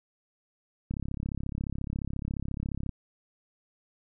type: click train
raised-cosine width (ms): 5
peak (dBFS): -21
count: 69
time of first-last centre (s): 0.91-2.893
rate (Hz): 34.3
effects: none